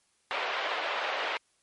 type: band-pass noise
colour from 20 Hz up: pink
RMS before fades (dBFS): -32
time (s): 0.31-1.37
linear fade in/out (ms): 0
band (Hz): 530 to 3400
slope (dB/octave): 24
effects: white hiss -70 dBFS RMS until 1.62 s + MP3 48 kbps